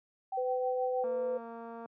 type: tone with tremolo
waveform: sine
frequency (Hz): 771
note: G5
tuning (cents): -29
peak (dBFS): -31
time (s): 0.32-1.04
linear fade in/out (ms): 5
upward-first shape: triangle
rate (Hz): 6.3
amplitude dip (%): 70
type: tone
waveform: sine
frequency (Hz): 504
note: B4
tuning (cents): +35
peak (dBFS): -30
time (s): 0.37-1.38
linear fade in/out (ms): 10
type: click train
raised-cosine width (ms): 1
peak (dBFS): -32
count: 190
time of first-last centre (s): 1.04-1.858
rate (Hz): 231
effects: high-pass 200 Hz 12 dB/octave